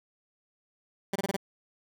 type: tone bursts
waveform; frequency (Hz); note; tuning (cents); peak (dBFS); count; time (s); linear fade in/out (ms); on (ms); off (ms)
15% pulse; 196; G3; 0; -21; 5; 1.13-1.365; 5; 27; 25
effects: none